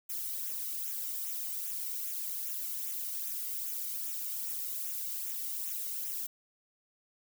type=noise with flanger; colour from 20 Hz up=violet; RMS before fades=-37 dBFS; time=0.09-6.27 s; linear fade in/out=10 ms; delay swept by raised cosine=0.21 to 1.21 ms; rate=2.5 Hz; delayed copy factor=-0.6; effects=none